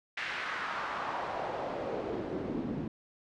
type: noise with band-pass filter sweep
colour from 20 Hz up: pink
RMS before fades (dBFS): -36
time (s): 0.17-2.88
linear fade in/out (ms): 5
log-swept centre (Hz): 2100 to 220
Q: 1.9
effects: low-pass 5000 Hz 12 dB/octave